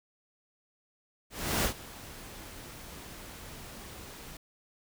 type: noise with ADSR envelope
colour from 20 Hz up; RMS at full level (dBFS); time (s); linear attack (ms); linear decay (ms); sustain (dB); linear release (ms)
pink; -27; 1.3-4.37; 340; 92; -19; 3
effects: none